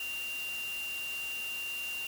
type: tone in noise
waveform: sine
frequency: 2778 Hz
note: F7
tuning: 10 cents flat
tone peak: -35 dBFS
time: 0-2.07 s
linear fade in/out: 2 ms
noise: white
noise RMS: -45 dBFS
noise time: 0-2.07 s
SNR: +7 dB
effects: none